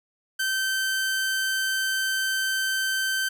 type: tone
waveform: sawtooth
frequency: 1548 Hz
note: G6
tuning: 22 cents flat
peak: -20 dBFS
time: 0.39-3.29 s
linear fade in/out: 10 ms
effects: none